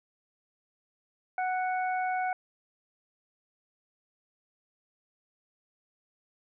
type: harmonic tone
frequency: 740 Hz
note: F#5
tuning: in tune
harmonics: 1 / 2 / 3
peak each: -28 / -36 / -40 dBFS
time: 1.38-2.33 s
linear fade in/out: 2 ms
effects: none